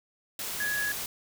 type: tone in noise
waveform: sine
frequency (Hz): 1677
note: G#6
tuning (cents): +16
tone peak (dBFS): -28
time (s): 0.6-0.92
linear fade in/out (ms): 2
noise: white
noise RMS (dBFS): -35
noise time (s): 0.39-1.06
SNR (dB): +4
effects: none